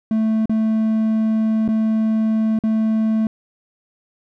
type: tone with dropouts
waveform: triangle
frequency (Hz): 220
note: A3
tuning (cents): 0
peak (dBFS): -13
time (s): 0.11-3.27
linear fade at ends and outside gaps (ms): 2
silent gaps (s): 0.457-0.495 / 1.679-1.687 / 2.589-2.637
effects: none